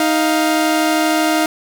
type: tone pair together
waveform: sawtooth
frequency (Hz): 312.9 / 698.5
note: D#4 / F5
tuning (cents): +10 / 0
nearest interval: octave + major second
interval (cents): 1390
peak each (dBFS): -11 / -14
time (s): 0-1.46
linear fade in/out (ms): 2
effects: none